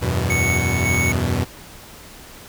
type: chord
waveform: sawtooth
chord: E suspended second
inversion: none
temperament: equal with one note detuned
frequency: 82.41 / 94.61 / 123.47 Hz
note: E2 / F#2 / B2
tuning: 0 / +39 / 0 cents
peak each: -19 dBFS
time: 0.01-1.45 s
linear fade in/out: 20 ms
type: tone with tremolo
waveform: square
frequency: 2217 Hz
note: C#7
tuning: in tune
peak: -20 dBFS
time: 0.3-1.12 s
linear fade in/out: 2 ms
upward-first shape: square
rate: 1.8 Hz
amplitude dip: 40%
effects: pink hiss -41 dBFS RMS until 2.48 s